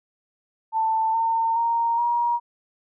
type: tone with pitch steps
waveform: sine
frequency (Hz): 888 / 908.2 / 928.9 / 950.1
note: A5 / A#5 / A#5 / A#5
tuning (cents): +16 / -45 / -6 / +33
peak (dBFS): -19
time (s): 0.72-2.4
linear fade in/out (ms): 50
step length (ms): 420
effects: none